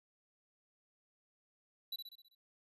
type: tone with echo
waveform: square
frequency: 3951 Hz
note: B7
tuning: in tune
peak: -39 dBFS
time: 1.92-1.96 s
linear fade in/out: 5 ms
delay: 65 ms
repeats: 6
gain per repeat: -5 dB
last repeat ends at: 2.35 s
effects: resampled to 32000 Hz